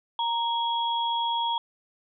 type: tone pair together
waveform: sine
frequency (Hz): 932.3 / 3322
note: A#5 / G#7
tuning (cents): 0 / 0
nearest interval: octave + minor seventh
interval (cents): 2200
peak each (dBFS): -25 / -30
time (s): 0.19-1.58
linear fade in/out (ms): 2
effects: none